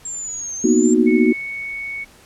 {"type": "linear two-way sweep", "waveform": "sine", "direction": "down then up", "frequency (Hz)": [7459, 6272, 7459], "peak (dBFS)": -25, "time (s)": [0.05, 0.94], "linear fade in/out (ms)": 5, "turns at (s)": 0.56}
{"type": "chord", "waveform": "sine", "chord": "B major seventh", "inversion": "third", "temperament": "equal", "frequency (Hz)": [233.1, 246.9, 311.1, 370], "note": ["A#3", "B3", "D#4", "F#4"], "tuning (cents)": [0, 0, 0, 0], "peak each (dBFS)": -17, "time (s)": [0.64, 1.33], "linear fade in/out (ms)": 5}
{"type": "tone with pitch glide", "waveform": "sine", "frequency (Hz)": [2203, 2221], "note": ["C#7", "C#7"], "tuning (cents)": [-11, 3], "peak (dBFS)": -25, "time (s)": [1.06, 2.05], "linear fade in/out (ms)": 20, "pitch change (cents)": 14, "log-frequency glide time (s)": [1.17, 1.49]}
{"effects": ["pink hiss -48 dBFS RMS until 2.25 s", "low-pass 12000 Hz 12 dB/octave"]}